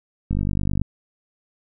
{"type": "click train", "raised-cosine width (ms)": 5, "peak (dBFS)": -11, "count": 26, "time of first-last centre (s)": [0.31, 0.816], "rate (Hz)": 49.4, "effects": []}